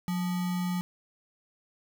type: tone with sample-and-hold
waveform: sine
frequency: 180 Hz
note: F#3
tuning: 47 cents flat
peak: -27 dBFS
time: 0.08-0.81 s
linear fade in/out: 0 ms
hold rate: 1050 Hz
effects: none